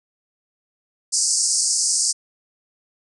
white band-pass noise, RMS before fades -20 dBFS, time 1.12-2.13 s, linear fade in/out 20 ms, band 4700 to 9300 Hz, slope 96 dB/octave, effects none

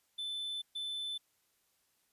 triangle tone bursts at uneven times, 3520 Hz, A7, in tune, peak -35 dBFS, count 2, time 0.18-0.62 / 0.75-1.18 s, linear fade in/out 10 ms, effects white hiss -75 dBFS RMS until 2.12 s + resampled to 32000 Hz

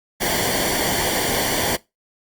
pink noise with comb filter, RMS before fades -21 dBFS, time 0.2-1.77 s, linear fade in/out 20 ms, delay 0.77 ms, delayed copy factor -0.7, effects noise-tail reverb RT60 0.2 s tail -20 dB re dry + Opus 48 kbps

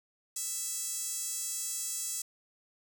sawtooth tone with high-pass filter, 659.3 Hz, E5, in tune, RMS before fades -36 dBFS, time 0.36-2.22 s, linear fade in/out 5 ms, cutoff 7400 Hz, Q 2.6, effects none

